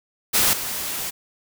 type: noise with level steps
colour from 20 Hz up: white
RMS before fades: -18 / -28 dBFS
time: 0.33-1.11 s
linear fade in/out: 20 ms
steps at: 0.53 s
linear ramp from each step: 2 ms
effects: none